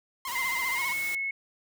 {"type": "tone with vibrato", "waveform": "sawtooth", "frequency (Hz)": 1010, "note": "B5", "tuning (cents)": 39, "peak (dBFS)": -29, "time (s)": [0.25, 0.93], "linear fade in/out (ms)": 2, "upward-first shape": "sine", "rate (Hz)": 15, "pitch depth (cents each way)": 120}
{"type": "noise", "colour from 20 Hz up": "white", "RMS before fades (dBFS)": -39, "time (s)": [0.27, 1.15], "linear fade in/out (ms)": 2}
{"type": "tone with pitch glide", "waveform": "sine", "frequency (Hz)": [2079, 2190], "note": ["C7", "C#7"], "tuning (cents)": [-12, -22], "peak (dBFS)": -28, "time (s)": [0.35, 1.31], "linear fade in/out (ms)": 5, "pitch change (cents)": 90, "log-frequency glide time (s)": [0.74, 0.82]}
{"effects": []}